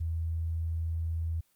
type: tone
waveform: sine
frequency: 82 Hz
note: E2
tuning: 9 cents flat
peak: -29 dBFS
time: 0-1.41 s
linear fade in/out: 10 ms
effects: white hiss -70 dBFS RMS until 1.55 s + Opus 24 kbps